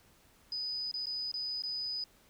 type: tone with dropouts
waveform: sine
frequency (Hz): 4983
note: D#8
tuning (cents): +2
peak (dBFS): -34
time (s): 0.52-2.04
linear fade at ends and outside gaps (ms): 2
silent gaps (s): 0.914-0.94 / 1.058-1.068 / 1.316-1.34 / 1.622-1.636
effects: pink hiss -64 dBFS RMS until 2.29 s